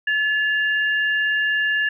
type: tone pair together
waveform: sine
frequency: 1718 / 2800 Hz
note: A6 / F7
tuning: -42 / +4 cents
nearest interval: minor sixth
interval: 846 cents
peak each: -18 / -27 dBFS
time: 0.07-1.89 s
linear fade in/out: 5 ms
effects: none